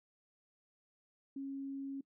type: tone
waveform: sine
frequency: 273.8 Hz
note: C#4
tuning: 21 cents flat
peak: -39 dBFS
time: 1.36-2.01 s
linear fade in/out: 5 ms
effects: noise-tail reverb RT60 0.1 s tail -21 dB re dry